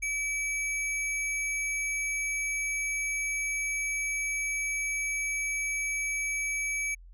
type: tone with sample-and-hold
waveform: sine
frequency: 2300 Hz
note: D7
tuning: 37 cents flat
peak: -28 dBFS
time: 0.02-6.95 s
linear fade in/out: 10 ms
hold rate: 8820 Hz
effects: added 43 Hz sine -47 dBFS peak until 7.13 s + resampled to 32000 Hz